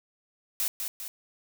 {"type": "noise with echo", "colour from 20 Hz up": "blue", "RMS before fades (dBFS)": -28, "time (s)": [0.6, 0.68], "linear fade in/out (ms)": 0, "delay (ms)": 200, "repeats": 2, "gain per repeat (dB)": -5, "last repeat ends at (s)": 1.08, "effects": []}